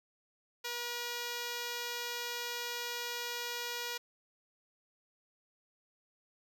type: tone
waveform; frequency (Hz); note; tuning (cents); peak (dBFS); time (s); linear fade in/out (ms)
5% pulse; 480; B4; -49; -25; 0.64-3.98; 10
effects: none